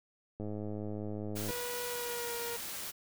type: click train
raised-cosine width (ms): 2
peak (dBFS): -27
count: 117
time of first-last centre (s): 0.4-1.505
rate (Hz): 105
type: noise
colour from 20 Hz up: white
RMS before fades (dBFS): -41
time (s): 1.35-2.92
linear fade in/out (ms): 20
type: tone with pitch glide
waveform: sawtooth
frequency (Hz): 486.5 to 471.3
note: B4 to A#4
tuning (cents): -26 to +19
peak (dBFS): -34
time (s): 1.48-2.57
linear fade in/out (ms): 10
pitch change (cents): -55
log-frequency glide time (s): 1.87-2.38
effects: none